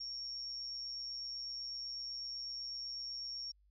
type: tone with amplitude modulation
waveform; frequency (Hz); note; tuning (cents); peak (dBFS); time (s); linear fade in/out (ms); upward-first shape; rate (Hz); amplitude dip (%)
sine; 5520; F8; -21; -38; 0-3.52; 10; sine; 128; 55
effects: added 50 Hz sine -66 dBFS peak until 3.7 s